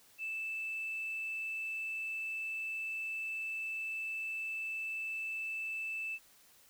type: tone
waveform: sine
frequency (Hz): 2637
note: E7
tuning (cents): 0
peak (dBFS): -35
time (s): 0.18-6.19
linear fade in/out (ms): 50
effects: tanh soft clip ceiling -32 dBFS + white hiss -63 dBFS RMS until 6.69 s